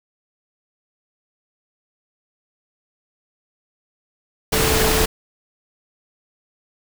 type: tone in noise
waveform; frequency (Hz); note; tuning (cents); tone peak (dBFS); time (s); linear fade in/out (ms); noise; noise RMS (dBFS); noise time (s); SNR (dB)
sine; 440; A4; 0; -21; 4.52-5.06; 10; pink; -18; 4.52-5.06; -6
effects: none